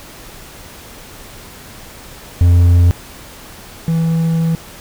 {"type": "tone pair in turn", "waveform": "triangle", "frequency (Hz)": [87.3, 164.09], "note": ["F2", "E3"], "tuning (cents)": [0, -8], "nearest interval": "major seventh", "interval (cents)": 1092, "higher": "second", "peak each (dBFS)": [-4, -10], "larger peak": "first", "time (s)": [[2.41, 2.91], [3.88, 4.55]], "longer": "second", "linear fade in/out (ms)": 0, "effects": ["pink hiss -36 dBFS RMS until 4.8 s"]}